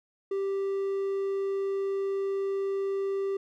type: tone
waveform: triangle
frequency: 392 Hz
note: G4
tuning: in tune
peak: -25 dBFS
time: 0.31-3.37 s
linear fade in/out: 5 ms
effects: none